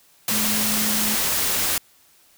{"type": "tone in noise", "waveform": "sine", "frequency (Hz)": 213.6, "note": "G#3", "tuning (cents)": 49, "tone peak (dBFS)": -27, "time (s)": [0.31, 1.15], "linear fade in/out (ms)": 2, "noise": "white", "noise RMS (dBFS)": -22, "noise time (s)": [0.28, 1.78], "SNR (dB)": -8, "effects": ["white hiss -56 dBFS RMS until 2.37 s"]}